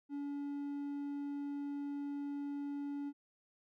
triangle tone, 285 Hz, C#4, 48 cents sharp, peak -36 dBFS, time 0.09-3.13 s, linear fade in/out 50 ms, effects none

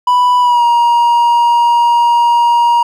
triangle tone with pitch glide, 987.8 to 947 Hz, B5 to A#5, 0 to +27 cents, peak -5 dBFS, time 0.07-2.83 s, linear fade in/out 5 ms, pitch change -73 cents, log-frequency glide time 0.4-0.64 s, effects none

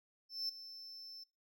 triangle tone with ADSR envelope, 5310 Hz, E8, 12 cents sharp, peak -33 dBFS, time 0.29-1.24 s, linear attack 200 ms, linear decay 6 ms, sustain -14 dB, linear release 9 ms, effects noise-tail reverb RT60 0.3 s tail -26 dB re dry

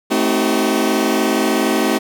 sawtooth chord, A diminished seventh, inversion none, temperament just, 220 / 264 / 316.8 / 380.2 Hz, A3 / C4 / Eb4 / Gb4, 0 / +16 / +31 / +47 cents, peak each -16 dBFS, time 0.1-1.99 s, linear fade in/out 20 ms, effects none

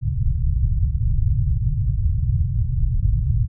white low-pass noise, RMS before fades -19 dBFS, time 0.01-3.48 s, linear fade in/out 50 ms, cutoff 130 Hz, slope 48 dB/octave, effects none

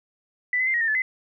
sine tone with pitch steps, 1986 / 2034 / 2091 / 1892 / 1815 / 1733 / 2039 Hz, B6 / C7 / C7 / A#6 / A#6 / A6 / C7, +9 / -50 / -2 / +25 / -47 / -27 / -45 cents, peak -20 dBFS, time 0.53-1.02 s, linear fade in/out 2 ms, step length 70 ms, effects none

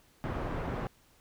pink low-pass noise, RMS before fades -35 dBFS, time 0.24-0.87 s, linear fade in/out 0 ms, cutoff 1300 Hz, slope 12 dB/octave, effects pink hiss -64 dBFS RMS until 1.2 s

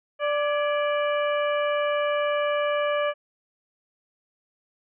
harmonic tone with a mistuned harmonic, 587.3 Hz, D5, in tune, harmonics 1 / 2 / 3 / 4 / 5, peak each -23 / -29 / -33 / -35 / -37 dBFS, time 0.19-3.14 s, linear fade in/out 50 ms, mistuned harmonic 3, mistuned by -69 cents, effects none

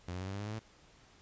sawtooth tone with pitch steps, 88.4 / 91.25 / 94.2 / 97.24 / 100.38 / 103.62 / 106.96 / 110.42 Hz, F2 / F#2 / F#2 / G2 / G2 / G#2 / A2 / A2, +22 / -24 / +32 / -13 / +42 / -3 / -49 / +7 cents, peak -34 dBFS, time 0.08-0.592 s, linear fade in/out 5 ms, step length 64 ms, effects pink hiss -62 dBFS RMS until 1.21 s + resampled to 16000 Hz

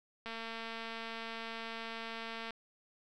click train, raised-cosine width 0.3 ms, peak -27 dBFS, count 511, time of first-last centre 0.26-2.507 s, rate 227 Hz, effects none

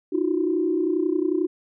sine tone cluster, 308.1 / 339.8 / 370.6 Hz, D#4 / F4 / F#4, -17 / -47 / +3 cents, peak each -24 dBFS, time 0.12-1.47 s, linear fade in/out 10 ms, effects tanh soft clip ceiling -10 dBFS

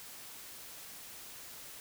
silence, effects white hiss -49 dBFS RMS until 1.8 s

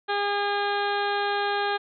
harmonic tone, 406.5 Hz, G#4, 37 cents flat, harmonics 1 / 2 / 3 / 4 / 5 / 6 / 7 / 8 / 9 / 10, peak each -29 / -27 / -33 / -30 / -43 / -39 / -45 / -38 / -40 / -39 dBFS, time 0.08-1.78 s, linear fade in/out 20 ms, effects none

